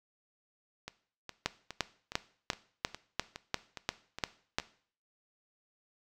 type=two click trains; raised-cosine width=0.2 ms; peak=-23 / -11 dBFS; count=10 / 10; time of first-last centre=0.88-4.599 / 1.46-4.585 s; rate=2.42 / 2.88 Hz; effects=noise-tail reverb RT60 0.5 s tail -17 dB re dry